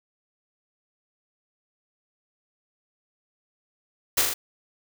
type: noise with echo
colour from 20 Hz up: white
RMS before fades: -20 dBFS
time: 4.17-4.22 s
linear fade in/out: 10 ms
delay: 40 ms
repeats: 3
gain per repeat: -3 dB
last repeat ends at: 4.34 s
effects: none